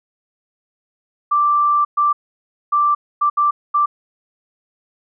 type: tone bursts at uneven times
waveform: sine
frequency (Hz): 1174.7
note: D6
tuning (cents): 0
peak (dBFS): -12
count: 6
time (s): 1.31-1.85 / 1.97-2.13 / 2.72-2.95 / 3.21-3.3 / 3.37-3.51 / 3.74-3.86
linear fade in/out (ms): 10
effects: none